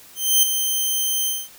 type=tone with ADSR envelope; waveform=5% pulse; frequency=3115 Hz; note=G7; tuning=12 cents flat; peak=-3 dBFS; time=0.15-1.49 s; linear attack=280 ms; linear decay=4 ms; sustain=-8 dB; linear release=220 ms; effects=white hiss -46 dBFS RMS until 1.58 s